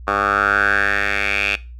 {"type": "tone with band-pass filter sweep", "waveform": "10% pulse", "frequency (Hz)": 100.6, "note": "G2", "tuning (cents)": 45, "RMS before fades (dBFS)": -18, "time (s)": [0.07, 1.56], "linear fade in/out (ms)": 10, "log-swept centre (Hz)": [1100, 2600], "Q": 5.2, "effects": ["noise-tail reverb RT60 0.3 s tail -19 dB re dry", "added 60 Hz sine -33 dBFS peak until 1.79 s"]}